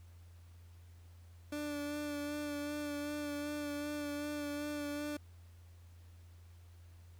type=tone with vibrato; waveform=30% pulse; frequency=293 Hz; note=D4; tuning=4 cents flat; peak=-35 dBFS; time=1.52-5.17 s; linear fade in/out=5 ms; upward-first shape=sine; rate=2.6 Hz; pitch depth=19 cents each way; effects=added 86 Hz sine -54 dBFS peak until 7.19 s + pink hiss -69 dBFS RMS until 7.19 s